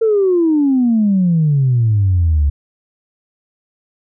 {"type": "exponential sweep", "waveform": "sine", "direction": "down", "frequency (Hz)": [458, 69.4], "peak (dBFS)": -9, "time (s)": [0.01, 2.5], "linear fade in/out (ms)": 10, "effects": ["tanh soft clip ceiling -6 dBFS"]}